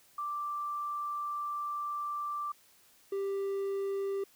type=tone pair in turn; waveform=sine / triangle; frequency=1174.7 / 393.8 Hz; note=D6 / G4; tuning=0 / +8 cents; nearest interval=octave + perfect fifth; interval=1892 cents; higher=first; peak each=-33 / -29 dBFS; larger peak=second; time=0.18-2.52 / 3.12-4.24 s; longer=first; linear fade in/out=5 ms; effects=white hiss -63 dBFS RMS until 4.35 s